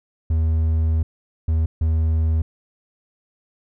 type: tone bursts at uneven times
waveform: triangle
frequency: 80 Hz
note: D#2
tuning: 49 cents sharp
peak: -14 dBFS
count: 3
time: 0.3-1.03 / 1.48-1.66 / 1.81-2.42 s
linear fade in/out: 5 ms
effects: none